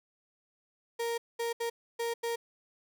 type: tone bursts at uneven times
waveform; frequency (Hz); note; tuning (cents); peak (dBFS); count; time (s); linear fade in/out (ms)
35% pulse; 466.2; A#4; 0; -29; 5; 0.99-1.18 / 1.39-1.53 / 1.6-1.7 / 1.99-2.14 / 2.23-2.36; 10
effects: none